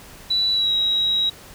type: tone with pitch glide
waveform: sine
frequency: 3951 to 3839 Hz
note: B7 to B7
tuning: 0 to -50 cents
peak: -17 dBFS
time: 0.3-1.3 s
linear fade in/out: 10 ms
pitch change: -50 cents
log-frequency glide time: 0.52-0.73 s
effects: pink hiss -43 dBFS RMS until 1.54 s